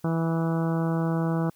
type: harmonic tone with a mistuned harmonic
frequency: 164.4 Hz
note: E3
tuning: 4 cents flat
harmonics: 1 / 2 / 3 / 4 / 5 / 6 / 7 / 8 / 9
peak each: -24 / -30 / -34 / -36 / -38 / -40 / -41 / -42 / -43 dBFS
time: 0.04-1.5 s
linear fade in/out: 5 ms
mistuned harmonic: 8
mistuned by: -21 cents
effects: white hiss -62 dBFS RMS until 1.55 s